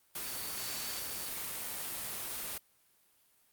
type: tone in noise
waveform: sine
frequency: 4519 Hz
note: C#8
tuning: 33 cents sharp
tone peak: -47 dBFS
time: 0.24-1.28 s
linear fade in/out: 5 ms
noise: white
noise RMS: -39 dBFS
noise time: 0.15-2.58 s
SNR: -11 dB
effects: white hiss -69 dBFS RMS until 3.52 s + Opus 32 kbps